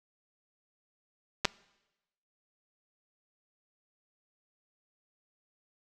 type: clicks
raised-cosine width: 0.2 ms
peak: -10 / -6 dBFS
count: 2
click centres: 1.448 / 1.453 s
effects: noise-tail reverb RT60 1.0 s tail -23 dB re dry